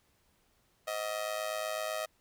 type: tone with amplitude modulation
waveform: sawtooth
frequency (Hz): 630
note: D#5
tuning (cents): +21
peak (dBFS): -26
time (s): 0.87-2.06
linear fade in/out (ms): 10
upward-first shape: sine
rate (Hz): 108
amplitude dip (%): 80
effects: pink hiss -71 dBFS RMS until 2.2 s